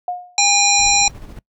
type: tone with exponential decay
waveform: sine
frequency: 717 Hz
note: F5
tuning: 45 cents sharp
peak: -17 dBFS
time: 0.08-0.41 s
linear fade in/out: 2 ms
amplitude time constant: 70 ms
type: harmonic tone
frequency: 811 Hz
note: G#5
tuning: 41 cents flat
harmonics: 1 / 3 / 5 / 7 / 9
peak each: -18 / -18 / -18 / -18 / -18 dBFS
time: 0.38-1.08 s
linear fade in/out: 2 ms
type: noise with tremolo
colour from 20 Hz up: brown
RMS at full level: -33 dBFS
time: 0.79-1.39 s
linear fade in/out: 2 ms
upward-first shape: square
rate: 14 Hz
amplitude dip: 40%
effects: noise-tail reverb RT60 0.1 s tail -24 dB re dry